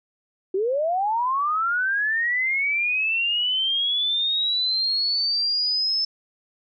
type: linear sweep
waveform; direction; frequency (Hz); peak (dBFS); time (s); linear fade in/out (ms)
sine; up; 362.6 to 5274; -20; 0.54-6.05; 5
effects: none